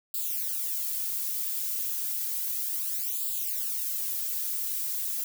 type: noise with flanger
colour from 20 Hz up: violet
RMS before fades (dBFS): -31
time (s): 0.14-5.24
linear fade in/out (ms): 2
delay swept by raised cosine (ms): 0.25 to 3.35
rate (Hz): 0.32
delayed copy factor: +0.95
effects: none